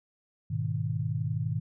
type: chord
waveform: sine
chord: G# minor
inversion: none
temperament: equal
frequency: 103.83 / 123.47 / 155.56 Hz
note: G#2 / B2 / D#3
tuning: 0 / 0 / 0 cents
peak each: -32 dBFS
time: 0.5-1.6 s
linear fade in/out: 10 ms
effects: none